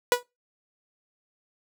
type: tone with exponential decay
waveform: sawtooth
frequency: 489.1 Hz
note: B4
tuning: 17 cents flat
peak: -10 dBFS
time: 0.12-0.23 s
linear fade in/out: 1 ms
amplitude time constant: 22 ms
effects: noise-tail reverb RT60 0.2 s tail -18 dB re dry